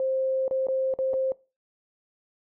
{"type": "tone with dropouts", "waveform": "sine", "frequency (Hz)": 527, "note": "C5", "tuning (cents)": 12, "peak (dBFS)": -23, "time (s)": [0, 1.32], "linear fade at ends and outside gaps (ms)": 1, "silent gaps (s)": [[0.48, 0.51], [0.669, 0.685], [0.939, 0.988], [1.134, 1.139]], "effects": ["noise-tail reverb RT60 0.3 s tail -21 dB re dry"]}